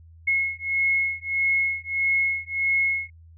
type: beating tone pair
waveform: sine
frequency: 2171 / 2172.6 Hz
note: C#7 / C#7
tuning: -37 / -35 cents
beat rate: 1.6 Hz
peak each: -24 / -24 dBFS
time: 0.27-3.1 s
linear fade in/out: 10 ms
effects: added 82 Hz sine -46 dBFS peak until 3.37 s